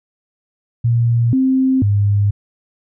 sine tone with pitch steps, 117.7 / 262.5 / 101.8 Hz, A#2 / C4 / G#2, +17 / +6 / -34 cents, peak -11 dBFS, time 0.84-2.31 s, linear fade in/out 10 ms, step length 490 ms, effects none

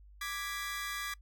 sawtooth chord, G# diminished, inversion second, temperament equal, 1174.7 / 1661.2 / 1975.5 Hz, D6 / G#6 / B6, 0 / 0 / 0 cents, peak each -37 / -37 / -38 dBFS, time 0.21-1.14 s, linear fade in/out 5 ms, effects noise-tail reverb RT60 0.1 s tail -23 dB re dry + added 50 Hz sine -53 dBFS peak until 1.21 s

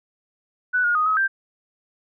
sine tone with pitch steps, 1488 / 1431 / 1243 / 1276 / 1575 Hz, F#6 / F6 / D#6 / D#6 / G6, +9 / +42 / -2 / +43 / +8 cents, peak -17 dBFS, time 0.73-1.28 s, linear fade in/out 20 ms, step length 110 ms, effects none

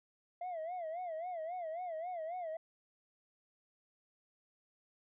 sine tone with vibrato, 680 Hz, F5, 46 cents flat, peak -36 dBFS, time 0.41-2.57 s, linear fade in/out 5 ms, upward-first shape sine, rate 3.7 Hz, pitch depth 140 cents each way, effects tanh soft clip ceiling -37 dBFS

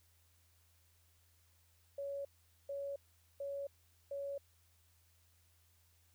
sine tone bursts, 560 Hz, C#5, 18 cents sharp, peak -39 dBFS, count 4, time 1.98-4.38 s, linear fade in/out 5 ms, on 270 ms, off 440 ms, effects added 84 Hz sine -70 dBFS peak until 6.14 s + white hiss -73 dBFS RMS until 6.14 s

